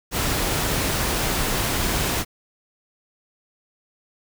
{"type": "noise", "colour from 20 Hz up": "pink", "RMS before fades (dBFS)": -23, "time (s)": [0.11, 2.25], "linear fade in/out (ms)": 50, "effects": []}